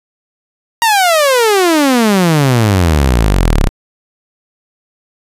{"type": "exponential sweep", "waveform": "sawtooth", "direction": "down", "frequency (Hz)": [948, 31.57], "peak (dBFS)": -4, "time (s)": [0.82, 3.69], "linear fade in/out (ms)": 0, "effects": ["resampled to 32000 Hz"]}